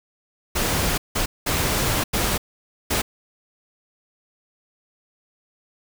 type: noise bursts at uneven times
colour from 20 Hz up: pink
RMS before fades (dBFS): -22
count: 5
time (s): 0.55-0.98 / 1.15-1.26 / 1.46-2.04 / 2.13-2.38 / 2.9-3.02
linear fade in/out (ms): 10
effects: none